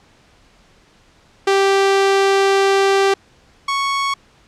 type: tone pair in turn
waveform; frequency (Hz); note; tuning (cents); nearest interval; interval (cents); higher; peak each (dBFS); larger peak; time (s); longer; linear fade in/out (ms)
sawtooth; 391.7 / 1107.9; G4 / C#6; -1 / -1; octave + tritone; 1800; second; -8 / -13; first; 1.47-3.14 / 3.68-4.14; first; 5
effects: pink hiss -52 dBFS RMS until 4.47 s + low-pass 6000 Hz 12 dB/octave